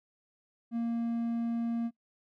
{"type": "tone", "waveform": "triangle", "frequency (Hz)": 232.6, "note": "A#3", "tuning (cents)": -4, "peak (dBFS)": -27, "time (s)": [0.71, 1.91], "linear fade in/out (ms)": 50, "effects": ["noise-tail reverb RT60 0.1 s tail -23 dB re dry"]}